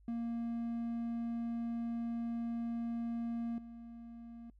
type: tone with level steps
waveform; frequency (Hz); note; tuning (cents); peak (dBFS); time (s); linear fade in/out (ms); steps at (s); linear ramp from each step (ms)
triangle; 233.1; A#3; 0; -33 / -45; 0.08-4.5; 2; 3.58; 2
effects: noise-tail reverb RT60 0.1 s tail -24 dB re dry + added 50 Hz sine -60 dBFS peak until 4.59 s